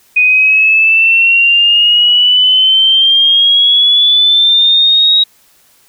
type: exponential sweep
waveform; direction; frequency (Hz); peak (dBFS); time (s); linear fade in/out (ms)
sine; up; 2481 to 3814; -5; 0.16-5.24; 10
effects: white hiss -49 dBFS RMS until 5.88 s